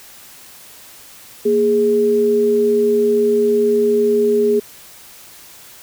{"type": "tone pair together", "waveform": "sine", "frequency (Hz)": [233.1, 415.3], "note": ["A#3", "G#4"], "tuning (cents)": [0, 0], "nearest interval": "minor seventh", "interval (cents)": 1000, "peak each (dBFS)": [-20, -12], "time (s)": [1.45, 4.6], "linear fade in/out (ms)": 10, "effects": ["white hiss -41 dBFS RMS until 5.82 s"]}